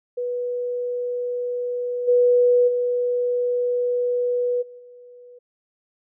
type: tone with level steps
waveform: sine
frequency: 490 Hz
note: B4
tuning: 14 cents flat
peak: -23 / -13 / -19 / -39 / -42 dBFS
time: 0.17-5.39 s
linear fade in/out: 10 ms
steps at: 2.07 / 2.67 / 4.61 / 4.78 s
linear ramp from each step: 20 ms
effects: none